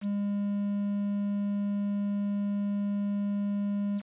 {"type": "tone with quantisation", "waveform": "triangle", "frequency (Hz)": 202.8, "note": "G#3", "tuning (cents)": -41, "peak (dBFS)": -25, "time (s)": [0.01, 4.02], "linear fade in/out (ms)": 50, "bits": 8, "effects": ["resampled to 8000 Hz"]}